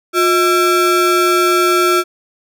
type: ring-modulated tone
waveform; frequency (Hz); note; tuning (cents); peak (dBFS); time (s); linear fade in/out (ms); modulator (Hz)
square; 495.6; B4; +6; -8; 0.13-2.04; 50; 852
effects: none